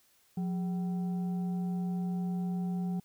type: tone with frequency modulation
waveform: sine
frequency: 179.2 Hz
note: F3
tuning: 45 cents sharp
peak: -30 dBFS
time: 0.37-3 s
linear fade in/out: 5 ms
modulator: 586 Hz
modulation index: 0.28
effects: white hiss -67 dBFS RMS until 3.04 s